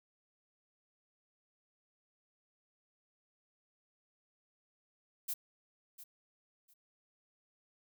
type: noise with echo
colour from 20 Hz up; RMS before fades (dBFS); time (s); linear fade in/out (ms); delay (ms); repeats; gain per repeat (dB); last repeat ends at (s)
violet; -37; 5.28-5.34; 10; 700; 2; -14; 6.74
effects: none